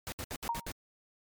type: noise bursts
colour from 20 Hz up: pink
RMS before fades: -39 dBFS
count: 6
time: 0.07-0.717 s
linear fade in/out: 0 ms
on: 52 ms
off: 67 ms
type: tone with exponential decay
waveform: sine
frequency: 932.3 Hz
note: A#5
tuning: in tune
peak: -26 dBFS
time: 0.49-0.71 s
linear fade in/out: 2 ms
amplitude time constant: 46 ms
effects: MP3 96 kbps